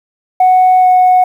sine tone with pitch glide, 740 to 734.9 Hz, F#5 to F#5, 0 to -12 cents, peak -3 dBFS, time 0.4-1.24 s, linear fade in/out 5 ms, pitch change -12 cents, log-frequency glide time 0.8-0.86 s, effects tanh soft clip ceiling -2 dBFS + 7-bit

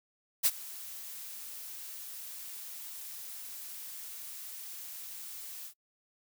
blue noise with ADSR envelope, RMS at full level -23 dBFS, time 0.43-5.74 s, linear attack 27 ms, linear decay 47 ms, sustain -21 dB, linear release 84 ms, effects noise-tail reverb RT60 0.1 s tail -26 dB re dry

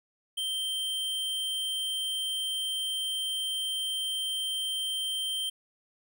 square tone, 3136 Hz, G7, in tune, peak -30 dBFS, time 0.37-5.5 s, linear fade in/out 10 ms, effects none

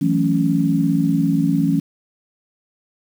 sine chord, F# minor seventh, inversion third, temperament equal, 164.81 / 185 / 220 / 277.2 Hz, E3 / F#3 / A3 / C#4, 0 / 0 / 0 / 0 cents, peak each -19 / -22 / -23 / -18 dBFS, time 0.01-1.8 s, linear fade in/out 10 ms, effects 7-bit

